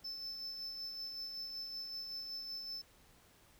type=tone with tremolo; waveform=triangle; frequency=5274 Hz; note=E8; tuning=in tune; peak=-39 dBFS; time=0.04-2.82 s; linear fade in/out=10 ms; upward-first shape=sine; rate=5.3 Hz; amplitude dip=35%; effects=pink hiss -65 dBFS RMS until 3.59 s